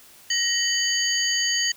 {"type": "tone cluster", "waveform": "sine", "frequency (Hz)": [1877, 3010, 4621, 6630], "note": ["A#6", "F#7", "D8", "G#8"], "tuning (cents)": [11, 29, -29, -4], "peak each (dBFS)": -26, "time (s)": [0.3, 1.72], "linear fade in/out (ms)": 5, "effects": ["white hiss -50 dBFS RMS until 1.76 s"]}